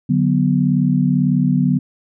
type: chord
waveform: sine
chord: B minor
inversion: first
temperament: equal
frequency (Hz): 146.83 / 185 / 246.9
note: D3 / F#3 / B3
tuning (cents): 0 / 0 / 0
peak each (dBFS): -17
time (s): 0.09-1.79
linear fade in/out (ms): 10
effects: none